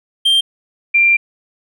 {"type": "tone pair in turn", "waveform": ["triangle", "sine"], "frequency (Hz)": [3170, 2375], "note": ["G7", "D7"], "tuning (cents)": [19, 19], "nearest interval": "perfect fourth", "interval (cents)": 500, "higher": "first", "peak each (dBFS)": -8, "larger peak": "neither", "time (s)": [[0.25, 0.41], [0.94, 1.17]], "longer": "second", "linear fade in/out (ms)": 10, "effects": []}